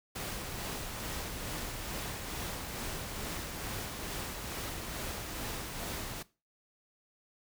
pink noise with tremolo, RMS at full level -38 dBFS, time 0.15-6.23 s, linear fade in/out 10 ms, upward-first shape sine, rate 2.3 Hz, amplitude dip 30%, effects noise-tail reverb RT60 0.3 s tail -19 dB re dry

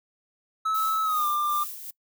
triangle tone with pitch glide, 1300 to 1192.1 Hz, E6 to D6, -24 to +26 cents, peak -21 dBFS, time 0.65-1.64 s, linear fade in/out 10 ms, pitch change -150 cents, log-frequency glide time 1.03-1.27 s
violet noise with tremolo, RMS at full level -34 dBFS, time 0.74-1.91 s, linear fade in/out 10 ms, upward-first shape sine, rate 2.6 Hz, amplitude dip 55%
effects noise-tail reverb RT60 0.1 s tail -22 dB re dry

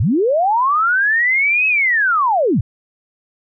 sine linear two-way sweep, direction up then down, 77.78 to 2587 to 77.78 Hz, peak -12 dBFS, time 0-2.61 s, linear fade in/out 5 ms, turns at 1.67 s, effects none

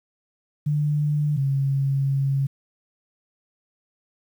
sine tone pair in turn, 148.5 / 137.25 Hz, D3 / C#3, +20 / -17 cents, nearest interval minor second, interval 137 cents, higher first, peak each -19 dBFS, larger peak neither, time 0.66-1.37 / 1.37-2.47 s, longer second, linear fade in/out 10 ms, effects 9-bit

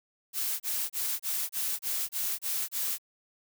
blue noise bursts, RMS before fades -31 dBFS, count 9, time 0.33-2.984 s, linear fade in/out 50 ms, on 270 ms, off 28 ms, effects none

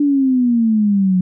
sine exponential sweep, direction down, 293.7 to 180.4 Hz, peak -11 dBFS, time 0-1.21 s, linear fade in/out 5 ms, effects none

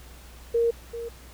sine tone pair in turn, 466.2 / 466.2 Hz, A#4 / A#4, 0 / 0 cents, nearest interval unison, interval 0 cents, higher neither, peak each -19 / -31 dBFS, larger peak first, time 0.54-0.71 / 0.93-1.09 s, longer first, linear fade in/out 10 ms, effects added 60 Hz sine -46 dBFS peak until 1.33 s + pink hiss -50 dBFS RMS until 1.33 s

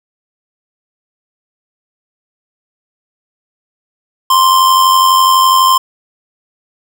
square tone with amplitude modulation, 1046.5 Hz, C6, in tune, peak -5 dBFS, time 4.3-5.78 s, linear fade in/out 5 ms, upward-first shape sine, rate 92 Hz, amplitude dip 40%, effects none

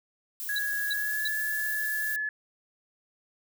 violet noise, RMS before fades -36 dBFS, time 0.4-2.16 s, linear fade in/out 0 ms
sine tone with pitch glide, 1666 to 1715.8 Hz, G#6 to A6, +5 to -44 cents, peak -28 dBFS, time 0.49-2.29 s, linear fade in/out 2 ms, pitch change +51 cents, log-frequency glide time 0.94-1.26 s
sine tone bursts, 3951 Hz, B7, in tune, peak -29 dBFS, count 3, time 0.56-1.278 s, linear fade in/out 2 ms, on 26 ms, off 320 ms
effects none

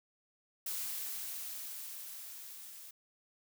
blue noise with level ramp, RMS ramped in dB -38 to -51 dBFS, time 0.66-2.91 s, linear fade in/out 5 ms, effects none

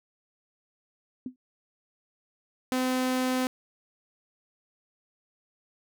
sine tone with exponential decay, 253.8 Hz, B3, 47 cents sharp, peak -28 dBFS, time 1.26-1.36 s, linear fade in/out 2 ms, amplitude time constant 20 ms
sawtooth tone, 256 Hz, C4, 38 cents flat, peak -21 dBFS, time 2.72-3.47 s, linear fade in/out 0 ms
effects none

